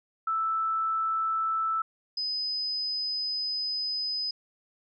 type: tone pair in turn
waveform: sine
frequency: 1318.5 / 5020 Hz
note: E6 / D#8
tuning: 0 / +15 cents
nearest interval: octave + major seventh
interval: 2315 cents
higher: second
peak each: -25 / -28 dBFS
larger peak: first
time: 0.27-1.82 / 2.17-4.31 s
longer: second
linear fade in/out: 5 ms
effects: none